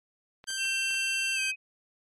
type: clicks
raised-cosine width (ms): 0.3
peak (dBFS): -32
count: 5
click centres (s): 0.441 / 0.504 / 0.653 / 0.907 / 0.944
type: tone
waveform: 10% pulse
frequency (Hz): 1568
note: G6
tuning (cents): 0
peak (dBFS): -22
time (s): 0.47-1.52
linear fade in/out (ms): 20
type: tone with pitch glide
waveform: sine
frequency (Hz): 2708 to 2527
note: E7 to D#7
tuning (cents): +46 to +26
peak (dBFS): -28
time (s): 0.57-1.56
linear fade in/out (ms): 50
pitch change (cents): -120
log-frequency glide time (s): 1.34-1.4
effects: low-pass 11000 Hz 12 dB/octave + MP3 64 kbps